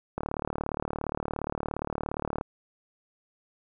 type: click train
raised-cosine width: 1 ms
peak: -16 dBFS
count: 84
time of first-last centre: 0.18-2.411 s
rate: 37.2 Hz
effects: none